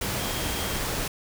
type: tone in noise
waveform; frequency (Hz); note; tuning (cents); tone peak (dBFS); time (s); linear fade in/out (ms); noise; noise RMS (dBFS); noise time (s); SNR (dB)
sine; 3224; G7; +48; -39; 0.19-0.79; 5; pink; -29; 0.01-1.08; -13
effects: none